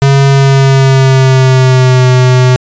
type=tone with pitch glide; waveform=square; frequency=137.8 to 127.1 Hz; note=C#3 to C3; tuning=-10 to -50 cents; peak=-4 dBFS; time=0.02-2.56 s; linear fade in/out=0 ms; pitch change=-140 cents; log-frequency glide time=0.28-2.08 s; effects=resampled to 16000 Hz